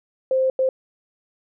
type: tone bursts at uneven times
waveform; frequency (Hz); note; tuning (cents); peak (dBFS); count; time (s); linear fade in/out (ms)
sine; 523.3; C5; 0; -16; 2; 0.31-0.5 / 0.59-0.69; 2
effects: none